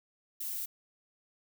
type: noise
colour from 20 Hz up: violet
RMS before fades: -37 dBFS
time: 0.4-0.66 s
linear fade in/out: 10 ms
effects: none